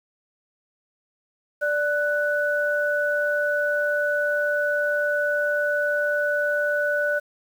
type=tone pair together; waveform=sine; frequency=587.3 / 1485.5 Hz; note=D5 / F#6; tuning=0 / +6 cents; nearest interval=octave + major third; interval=1606 cents; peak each=-23 dBFS; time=1.61-7.2 s; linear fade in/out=20 ms; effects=8-bit